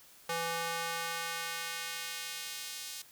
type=tone with high-pass filter sweep; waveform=square; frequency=167 Hz; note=E3; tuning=23 cents sharp; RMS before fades=-38 dBFS; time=0.29-3.02 s; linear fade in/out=5 ms; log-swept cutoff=620 to 4300 Hz; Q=0.79; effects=white hiss -58 dBFS RMS until 3.11 s